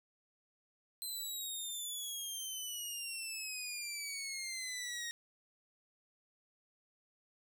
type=exponential sweep; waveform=15% pulse; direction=down; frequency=4100 to 1864.7 Hz; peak=-33 dBFS; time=1.02-5.11 s; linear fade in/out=0 ms; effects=none